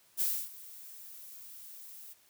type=noise with ADSR envelope; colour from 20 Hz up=violet; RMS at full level=-29 dBFS; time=0.17-2.14 s; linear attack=38 ms; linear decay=280 ms; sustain=-20 dB; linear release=19 ms; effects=white hiss -65 dBFS RMS until 2.29 s + high-pass 60 Hz 12 dB/octave